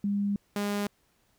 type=tone pair in turn; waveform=sine / sawtooth; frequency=202 / 204.2 Hz; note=G#3 / G#3; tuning=-48 / -29 cents; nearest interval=unison; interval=19 cents; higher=second; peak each=-25 / -24 dBFS; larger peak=second; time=0.04-0.36 / 0.56-0.87 s; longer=first; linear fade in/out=2 ms; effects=pink hiss -69 dBFS RMS until 1.38 s